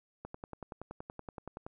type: click train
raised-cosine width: 1 ms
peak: -28 dBFS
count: 16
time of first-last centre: 0.25-1.665 s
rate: 10.6 Hz
effects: none